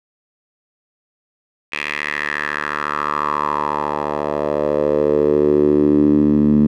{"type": "tone with band-pass filter sweep", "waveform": "10% pulse", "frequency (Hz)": 74.1, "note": "D2", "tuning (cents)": 16, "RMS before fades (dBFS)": -17, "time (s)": [1.72, 6.67], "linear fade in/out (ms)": 10, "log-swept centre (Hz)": [2400, 220], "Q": 4, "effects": []}